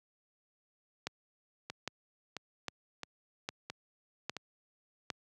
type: two click trains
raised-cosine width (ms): 0.2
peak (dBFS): -18 / -22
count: 6 / 5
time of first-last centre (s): 1.07-5.102 / 1.7-4.367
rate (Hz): 1.24 / 1.5
effects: high-pass 100 Hz 12 dB/octave